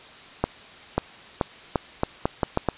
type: accelerating click train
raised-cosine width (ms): 1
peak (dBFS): -6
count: 9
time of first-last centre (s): 0.44-2.687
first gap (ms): 540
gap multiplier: 0.8
effects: white hiss -45 dBFS RMS until 2.77 s + resampled to 8000 Hz